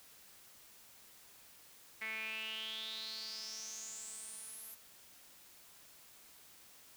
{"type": "tone with band-pass filter sweep", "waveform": "sawtooth", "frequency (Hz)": 220, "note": "A3", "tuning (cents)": 0, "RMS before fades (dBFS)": -45, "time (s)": [2.01, 4.75], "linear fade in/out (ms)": 10, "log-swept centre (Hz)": [2100, 12000], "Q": 8.7, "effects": ["white hiss -60 dBFS RMS until 6.96 s"]}